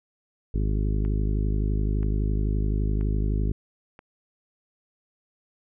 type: harmonic tone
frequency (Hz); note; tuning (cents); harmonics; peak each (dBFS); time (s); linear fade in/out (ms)
51.8; G#1; -4; 1 / 2 / 3 / 4 / 5 / 6 / 7 / 8; -23 / -29 / -33 / -35 / -37 / -39 / -40 / -41; 0.54-3.52; 5
type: click train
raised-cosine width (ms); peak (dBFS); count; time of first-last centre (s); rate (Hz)
0.5; -30; 4; 1.05-3.991; 1.02
effects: none